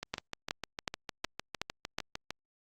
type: two click trains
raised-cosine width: 0.2 ms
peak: -15 / -19 dBFS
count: 6 / 16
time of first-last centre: 0.14-1.985 / 0.03-2.306 s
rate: 2.71 / 6.59 Hz
effects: Opus 48 kbps